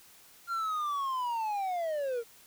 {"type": "linear sweep", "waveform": "triangle", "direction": "down", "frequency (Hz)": [1396.9, 450], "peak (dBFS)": -28, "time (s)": [0.47, 2.24], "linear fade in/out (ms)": 50, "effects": ["white hiss -57 dBFS RMS until 2.46 s"]}